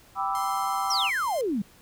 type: chord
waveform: sine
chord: E minor seventh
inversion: first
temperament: equal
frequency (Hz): 784 / 987.8 / 1174.7 / 1318.5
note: G5 / B5 / D6 / E6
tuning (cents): 0 / 0 / 0 / 0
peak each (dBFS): -29 / -31 / -31 / -31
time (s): 0.15-1.11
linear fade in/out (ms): 50
type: tone with vibrato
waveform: 5% pulse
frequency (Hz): 1046.5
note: C6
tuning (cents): 0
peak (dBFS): -26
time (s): 0.35-1.41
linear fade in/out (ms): 0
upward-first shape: sine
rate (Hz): 16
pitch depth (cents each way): 12
type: exponential sweep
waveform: sine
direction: down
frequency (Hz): 5940 to 185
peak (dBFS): -24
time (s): 0.9-1.62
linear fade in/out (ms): 5
effects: pink hiss -55 dBFS RMS until 1.81 s